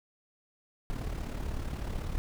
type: noise with amplitude modulation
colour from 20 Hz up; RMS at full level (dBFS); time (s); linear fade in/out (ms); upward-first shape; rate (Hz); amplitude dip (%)
brown; -32; 0.9-2.18; 0; sine; 36.1; 60
effects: none